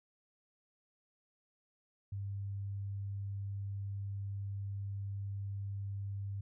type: tone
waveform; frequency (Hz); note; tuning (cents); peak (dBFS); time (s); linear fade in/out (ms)
sine; 99.4; G2; +25; -37; 2.12-6.41; 5
effects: none